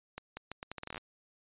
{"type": "accelerating click train", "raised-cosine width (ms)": 0.3, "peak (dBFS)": -24, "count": 14, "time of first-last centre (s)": [0.18, 0.978], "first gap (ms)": 190, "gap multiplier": 0.77, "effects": ["resampled to 8000 Hz"]}